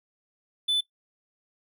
triangle tone, 3500 Hz, A7, 10 cents flat, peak -20 dBFS, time 0.68-0.81 s, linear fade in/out 10 ms, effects noise-tail reverb RT60 0.1 s tail -17 dB re dry

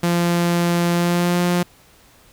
sawtooth tone with pitch glide, 172.6 to 176.33 Hz, F3 to F3, -20 to +17 cents, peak -12 dBFS, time 0.03-1.63 s, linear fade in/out 5 ms, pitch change +37 cents, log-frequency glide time 0.93-1.41 s, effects pink hiss -51 dBFS RMS until 2.32 s

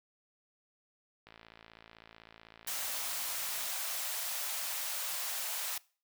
click train, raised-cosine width 0.3 ms, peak -36 dBFS, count 135, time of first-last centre 1.27-3.667 s, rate 55.9 Hz
white high-pass noise, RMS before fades -37 dBFS, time 2.67-5.78 s, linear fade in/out 5 ms, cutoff 550 Hz, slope 48 dB/octave
effects noise-tail reverb RT60 0.4 s tail -23 dB re dry

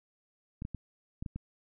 clicks, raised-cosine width 5 ms, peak -25 dBFS, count 6, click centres 0.621 / 0.651 / 0.747 / 1.225 / 1.262 / 1.36 s, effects none

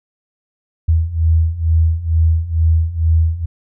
sine beating tone pair, 80 / 82.2 Hz, D#2 / E2, +49 / -4 cents, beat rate 2.2 Hz, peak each -16 / -13 dBFS, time 0.88-3.46 s, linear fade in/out 10 ms, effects none

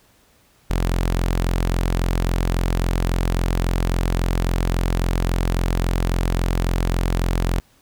sawtooth tone, 43.65 Hz, F1, in tune, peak -14 dBFS, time 0.7-7.6 s, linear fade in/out 0 ms, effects pink hiss -57 dBFS RMS until 7.81 s

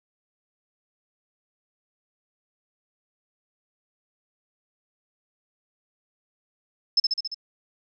sine tone with echo, 5230 Hz, E8, 15 cents flat, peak -15 dBFS, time 6.97-7 s, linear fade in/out 5 ms, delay 69 ms, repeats 5, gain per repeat -3 dB, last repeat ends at 7.345 s, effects none

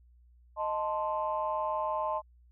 sine chord, A diminished, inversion second, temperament equal, 622.3 / 880 / 1046.5 Hz, Eb5 / A5 / C6, 0 / 0 / 0 cents, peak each -33 dBFS, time 0.56-2.22 s, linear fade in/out 50 ms, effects tanh soft clip ceiling -20 dBFS + added 60 Hz sine -57 dBFS peak until 2.51 s

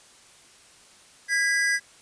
square tone pair together, 1642 / 1977 Hz, G#6 / B6, -20 / +1 cents, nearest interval minor third, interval 321 cents, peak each -24 / -25 dBFS, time 1.28-1.8 s, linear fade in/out 50 ms, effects white hiss -53 dBFS RMS until 2.01 s + resampled to 22050 Hz

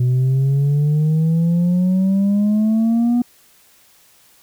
sine exponential sweep, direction up, 123.47 to 244.3 Hz, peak -10 dBFS, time 0-3.22 s, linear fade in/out 5 ms, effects tanh soft clip ceiling -12 dBFS + white hiss -52 dBFS RMS until 4.42 s

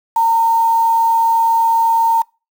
sine tone with quantisation, 914 Hz, A#5, 34 cents flat, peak -10 dBFS, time 0.16-2.22 s, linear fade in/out 5 ms, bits 5, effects noise-tail reverb RT60 0.3 s tail -26 dB re dry

